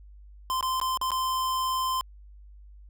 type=tone with dropouts; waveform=square; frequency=1037 Hz; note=C6; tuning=16 cents flat; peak=-26 dBFS; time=0.5-2.01 s; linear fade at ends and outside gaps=0 ms; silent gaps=0.609-0.627 / 0.8-0.814 / 0.973-1.014 / 1.106-1.117 s; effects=added 50 Hz sine -46 dBFS peak until 2.89 s